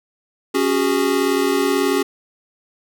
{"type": "chord", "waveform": "square", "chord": "C# suspended fourth", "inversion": "none", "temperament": "equal with one note detuned", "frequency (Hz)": [277.2, 370, 408.4], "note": ["C#4", "F#4", "G#4"], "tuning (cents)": [0, 0, -29], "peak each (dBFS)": -21, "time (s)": [0.54, 2.03], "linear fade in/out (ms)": 10, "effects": []}